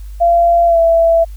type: tone with pitch glide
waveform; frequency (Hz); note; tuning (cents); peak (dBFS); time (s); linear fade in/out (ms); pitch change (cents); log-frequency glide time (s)
sine; 685 to 665.1; F5 to E5; -34 to +15; -7; 0.2-1.25; 20; -51; 0.66-0.79
effects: added 50 Hz sine -26 dBFS peak until 1.36 s + white hiss -50 dBFS RMS until 1.36 s